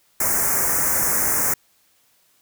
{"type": "band-stop noise", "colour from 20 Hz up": "white", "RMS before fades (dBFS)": -20, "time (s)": [0.2, 1.54], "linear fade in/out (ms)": 5, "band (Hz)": [2100, 5900], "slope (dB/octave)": 48, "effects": ["white hiss -61 dBFS RMS until 2.41 s"]}